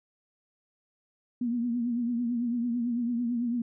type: tone with vibrato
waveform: sine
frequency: 238.7 Hz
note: A#3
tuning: 41 cents sharp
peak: -26 dBFS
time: 1.41-3.62 s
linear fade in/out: 5 ms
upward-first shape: triangle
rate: 9 Hz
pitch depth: 76 cents each way
effects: none